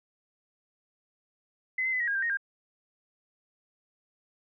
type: tone with pitch steps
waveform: sine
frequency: 2035 / 2065 / 2013 / 1899 / 1628 / 1579 / 1863 / 1602 Hz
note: C7 / C7 / B6 / A#6 / G#6 / G6 / A#6 / G6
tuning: -49 / -23 / +33 / +32 / -35 / +12 / -2 / +37 cents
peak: -26 dBFS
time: 1.78-2.372 s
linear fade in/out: 5 ms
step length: 74 ms
effects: none